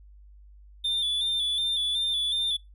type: tone with vibrato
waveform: triangle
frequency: 3523 Hz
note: A7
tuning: 1 cent sharp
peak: -23 dBFS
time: 0.84-2.57 s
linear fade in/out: 10 ms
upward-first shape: square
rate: 2.7 Hz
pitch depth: 36 cents each way
effects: noise-tail reverb RT60 0.2 s tail -21 dB re dry + added 50 Hz sine -48 dBFS peak until 2.74 s